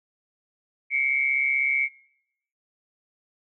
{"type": "tone pair together", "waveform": "sine", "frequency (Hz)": [2158, 2294], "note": ["C#7", "D7"], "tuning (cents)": [-47, -41], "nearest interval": "minor second", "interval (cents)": 106, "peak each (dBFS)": [-24, -23], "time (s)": [0.9, 1.89], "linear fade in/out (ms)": 50, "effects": ["noise-tail reverb RT60 0.8 s tail -24 dB re dry"]}